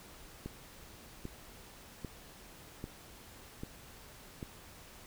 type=click train; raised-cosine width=3 ms; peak=-27 dBFS; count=6; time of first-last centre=0.46-4.428 s; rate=1.26 Hz; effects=pink hiss -54 dBFS RMS until 5.06 s